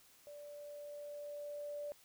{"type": "tone with level ramp", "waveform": "sine", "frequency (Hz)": 584, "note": "D5", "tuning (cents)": -10, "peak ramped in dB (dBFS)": [-49, -40], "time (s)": [0.27, 1.92], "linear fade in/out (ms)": 0, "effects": ["white hiss -65 dBFS RMS until 2.04 s"]}